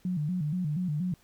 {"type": "tone with vibrato", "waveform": "sine", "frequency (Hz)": 164.81, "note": "E3", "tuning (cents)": 0, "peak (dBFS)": -27, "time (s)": [0.05, 1.14], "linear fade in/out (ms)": 2, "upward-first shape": "square", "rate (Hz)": 4.2, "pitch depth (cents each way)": 170, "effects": ["pink hiss -63 dBFS RMS until 1.23 s"]}